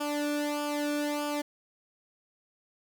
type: tone with flanger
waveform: sawtooth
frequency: 293.7 Hz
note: D4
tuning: in tune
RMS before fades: -31 dBFS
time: 0-1.42 s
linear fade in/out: 10 ms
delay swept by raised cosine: 0.5 to 1.03 ms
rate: 1.6 Hz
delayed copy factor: -0.8
effects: none